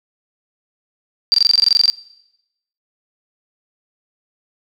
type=tone bursts; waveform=sine; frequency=4699 Hz; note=D8; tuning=in tune; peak=-8 dBFS; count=14; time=1.32-1.9 s; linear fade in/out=0 ms; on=21 ms; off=22 ms; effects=noise-tail reverb RT60 0.9 s tail -22 dB re dry